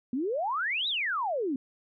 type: exponential two-way sweep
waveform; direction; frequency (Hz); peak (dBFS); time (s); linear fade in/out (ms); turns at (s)
sine; up then down; 235.8 to 3953 to 250; -27; 0.13-1.56; 2; 0.88
effects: none